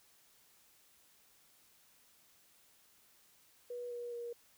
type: tone with pitch steps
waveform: sine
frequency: 486.4 / 480.3 / 474.2 Hz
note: B4 / B4 / A#4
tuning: -26 / -48 / +30 cents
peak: -40 dBFS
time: 3.7-4.33 s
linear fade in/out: 5 ms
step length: 210 ms
effects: white hiss -67 dBFS RMS until 4.57 s